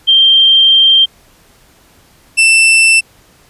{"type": "tone pair in turn", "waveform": ["sine", "40% pulse"], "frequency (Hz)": [3163, 2669], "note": ["G7", "E7"], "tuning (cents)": [15, 21], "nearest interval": "minor third", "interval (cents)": 294, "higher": "first", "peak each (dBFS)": -4, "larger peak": "neither", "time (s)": [[0.07, 1.06], [2.37, 3.01]], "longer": "first", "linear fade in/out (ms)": 20, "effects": ["pink hiss -47 dBFS RMS until 3.49 s", "resampled to 32000 Hz"]}